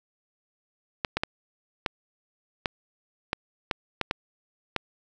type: clicks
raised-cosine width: 0.3 ms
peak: -9 dBFS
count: 10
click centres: 1.048 / 1.17 / 1.235 / 1.862 / 2.658 / 3.331 / 3.712 / 4.013 / 4.111 / 4.763 s
effects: none